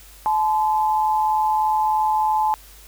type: tone pair together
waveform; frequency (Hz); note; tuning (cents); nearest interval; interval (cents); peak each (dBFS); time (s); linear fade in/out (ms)
sine; 862.8 / 1026; A5 / C6; -34 / -34; minor third; 300; -17 / -25; 0.26-2.54; 0
effects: added 50 Hz sine -46 dBFS peak until 2.87 s + white hiss -47 dBFS RMS until 2.87 s